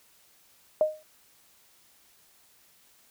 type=tone with exponential decay; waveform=sine; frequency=618 Hz; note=D#5; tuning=12 cents flat; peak=-16 dBFS; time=0.81-1.03 s; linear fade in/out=1 ms; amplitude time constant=46 ms; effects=white hiss -61 dBFS RMS until 3.1 s